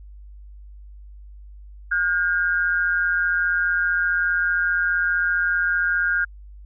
sine tone pair together, 1430.8 / 1606 Hz, F6 / G6, +41 / +41 cents, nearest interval major second, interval 200 cents, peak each -21 dBFS, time 1.91-6.25 s, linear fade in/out 10 ms, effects added 50 Hz sine -39 dBFS peak until 6.65 s

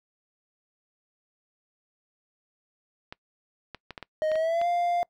clicks, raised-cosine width 0.3 ms, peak -22 dBFS, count 8, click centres 3.125 / 3.747 / 3.907 / 3.978 / 4.027 / 4.317 / 4.356 / 4.615 s
triangle tone with pitch glide, 622.3 to 698.5 Hz, D#5 to F5, 0 to 0 cents, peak -21 dBFS, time 4.22-5.03 s, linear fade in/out 0 ms, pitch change +200 cents, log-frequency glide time 4.32-4.67 s
effects noise-tail reverb RT60 0.1 s tail -24 dB re dry

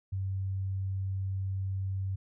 sine tone, 96 Hz, G2, 36 cents flat, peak -30 dBFS, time 0.12-2.16 s, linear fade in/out 10 ms, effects none

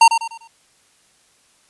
square tone with echo, 916 Hz, A#5, 31 cents flat, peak -6 dBFS, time 0.01-0.08 s, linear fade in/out 5 ms, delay 99 ms, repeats 4, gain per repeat -9 dB, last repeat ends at 0.476 s, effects white hiss -57 dBFS RMS until 1.69 s + resampled to 24000 Hz

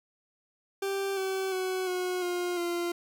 40% pulse tone with pitch steps, 392 / 382.4 / 373 / 363.9 / 354.9 / 346.2 Hz, G4 / G4 / F#4 / F#4 / F4 / F4, 0 / -43 / +14 / -29 / +28 / -15 cents, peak -28 dBFS, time 0.82-2.92 s, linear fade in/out 5 ms, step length 350 ms, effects none

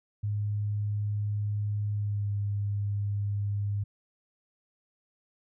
sine tone with pitch glide, 103.83 to 101.81 Hz, G#2 to G#2, 0 to -34 cents, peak -27 dBFS, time 0.23-3.84 s, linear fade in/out 10 ms, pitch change -34 cents, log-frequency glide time 1.93-2.31 s, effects none

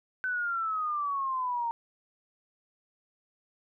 sine exponential sweep, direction down, 1523 to 920 Hz, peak -28 dBFS, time 0.24-1.71 s, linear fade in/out 0 ms, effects none

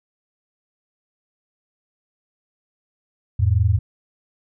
sine tone pair together, 85.6 / 107.85 Hz, F2 / A2, -34 / -34 cents, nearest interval major third, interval 400 cents, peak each -17 dBFS, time 3.39-3.79 s, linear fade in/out 10 ms, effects none

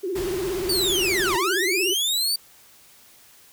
sine tone with vibrato, 370 Hz, F#4, in tune, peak -24 dBFS, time 0.03-1.94 s, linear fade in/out 10 ms, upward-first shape triangle, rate 17 Hz, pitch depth 160 cents each way
pink noise, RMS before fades -34 dBFS, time 0.15-1.37 s, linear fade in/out 10 ms
sawtooth linear two-way sweep, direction down then up, 4667 to 890 to 4667 Hz, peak -18 dBFS, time 0.69-2.36 s, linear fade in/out 5 ms, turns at 1.36 s
effects white hiss -52 dBFS RMS until 3.52 s

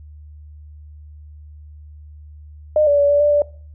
sine tone with pitch steps, 609 / 577 / 572 / 578 / 588 / 584 Hz, D#5 / D5 / D5 / D5 / D5 / D5, -37 / -31 / -46 / -28 / +2 / -10 cents, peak -11 dBFS, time 2.76-3.42 s, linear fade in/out 2 ms, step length 110 ms, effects noise-tail reverb RT60 0.5 s tail -22 dB re dry + added 75 Hz sine -37 dBFS peak until 3.74 s

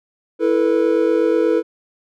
triangle chord, E suspended fourth, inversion none, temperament equal with one note detuned, 329.6 / 440 / 488.2 Hz, E4 / A4 / B4, 0 / 0 / -20 cents, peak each -16 dBFS, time 0.39-1.63 s, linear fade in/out 50 ms, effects none

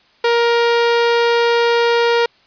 sawtooth tone, 470 Hz, A#4, 14 cents sharp, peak -8 dBFS, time 0.24-2.26 s, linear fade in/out 5 ms, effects white hiss -53 dBFS RMS until 2.46 s + resampled to 11025 Hz

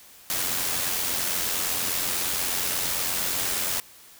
white noise with amplitude modulation, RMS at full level -25 dBFS, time 0.3-3.8 s, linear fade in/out 0 ms, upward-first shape sine, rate 88.5 Hz, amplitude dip 40%, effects white hiss -50 dBFS RMS until 4.19 s

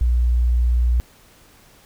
sine tone, 60 Hz, B1, 49 cents flat, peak -14 dBFS, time 0.01-1 s, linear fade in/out 0 ms, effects pink hiss -51 dBFS RMS until 1.85 s

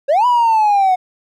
triangle linear two-way sweep, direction up then down, 523.3 to 995 to 728 Hz, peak -7 dBFS, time 0.08-0.96 s, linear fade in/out 20 ms, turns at 0.26 s, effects tanh soft clip ceiling -5 dBFS

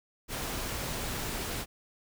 pink noise, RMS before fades -35 dBFS, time 0.28-1.66 s, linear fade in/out 50 ms, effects none

